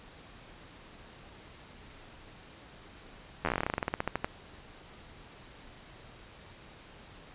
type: slowing click train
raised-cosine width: 0.5 ms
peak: -14 dBFS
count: 22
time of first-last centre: 3.45-4.245 s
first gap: 11 ms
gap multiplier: 1.11
effects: pink hiss -52 dBFS RMS until 7.34 s + resampled to 8000 Hz